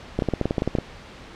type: clicks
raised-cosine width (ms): 2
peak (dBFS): -8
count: 12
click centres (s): 0.19 / 0.222 / 0.287 / 0.337 / 0.413 / 0.456 / 0.509 / 0.582 / 0.621 / 0.676 / 0.752 / 0.786
effects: pink hiss -42 dBFS RMS until 1.35 s + low-pass 4000 Hz 12 dB/octave